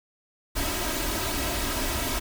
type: noise with comb filter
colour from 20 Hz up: pink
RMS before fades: -28 dBFS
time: 0.55-2.2 s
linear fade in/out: 20 ms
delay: 3.1 ms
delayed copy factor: +0.7
effects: none